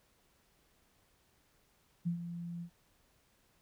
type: tone with ADSR envelope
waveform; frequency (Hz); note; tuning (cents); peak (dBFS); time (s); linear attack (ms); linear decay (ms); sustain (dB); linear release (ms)
sine; 171.5; F3; -31; -29; 2.05-2.7; 21; 100; -10; 82
effects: pink hiss -71 dBFS RMS until 3.61 s